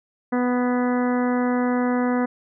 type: harmonic tone with a mistuned harmonic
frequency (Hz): 247.5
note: B3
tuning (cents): +4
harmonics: 1 / 2 / 3 / 4 / 5 / 6 / 7 / 8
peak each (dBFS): -20 / -26 / -30 / -32 / -34 / -36 / -37 / -38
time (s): 0.32-2.26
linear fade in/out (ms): 10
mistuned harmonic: 7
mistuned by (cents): -16
effects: none